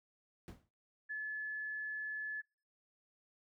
brown noise with exponential decay, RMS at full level -43 dBFS, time 0.48-0.69 s, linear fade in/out 0 ms, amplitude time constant 44 ms
sine tone, 1721 Hz, A6, 39 cents flat, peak -38 dBFS, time 1.09-2.42 s, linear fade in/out 20 ms
effects noise-tail reverb RT60 0.4 s tail -26 dB re dry + high-pass 60 Hz 12 dB/octave

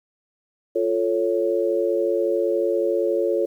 sine chord, F augmented, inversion none, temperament equal, 349.2 / 440 / 554.4 Hz, F4 / A4 / C#5, 0 / 0 / 0 cents, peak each -23 dBFS, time 0.75-3.46 s, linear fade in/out 10 ms, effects 9-bit

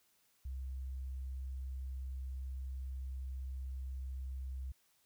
sine tone, 65.41 Hz, C2, in tune, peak -39 dBFS, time 0.45-4.72 s, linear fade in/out 5 ms, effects white hiss -73 dBFS RMS until 5.05 s

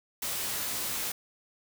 white noise with comb filter, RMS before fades -33 dBFS, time 0.22-1.12 s, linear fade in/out 5 ms, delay 16 ms, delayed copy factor +0.5, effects none

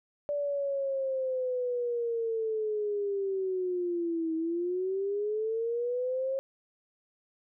sine linear two-way sweep, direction down then up, 583 to 320 to 541 Hz, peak -28 dBFS, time 0.29-6.39 s, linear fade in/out 0 ms, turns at 4.35 s, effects none

